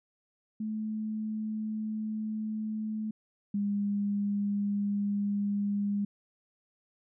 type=tone pair in turn; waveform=sine; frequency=216.3 / 203 Hz; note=A3 / G#3; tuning=-29 / -39 cents; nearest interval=minor second; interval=110 cents; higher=first; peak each=-31 / -27 dBFS; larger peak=second; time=0.6-3.11 / 3.54-6.05 s; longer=neither; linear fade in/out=5 ms; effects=none